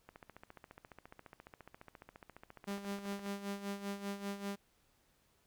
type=click train; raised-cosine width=0.5 ms; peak=-36 dBFS; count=47; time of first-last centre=0.09-3.262 s; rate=14.5 Hz
type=tone with tremolo; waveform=sawtooth; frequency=200 Hz; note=G3; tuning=35 cents sharp; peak=-33 dBFS; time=2.67-4.56 s; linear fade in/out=10 ms; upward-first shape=sine; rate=5.1 Hz; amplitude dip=70%
effects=pink hiss -73 dBFS RMS until 5.46 s